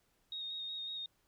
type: tone with vibrato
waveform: sine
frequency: 3729 Hz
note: A#7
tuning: in tune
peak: -39 dBFS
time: 0.32-1.06 s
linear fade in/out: 2 ms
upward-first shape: square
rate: 5.4 Hz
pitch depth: 16 cents each way
effects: pink hiss -75 dBFS RMS until 1.27 s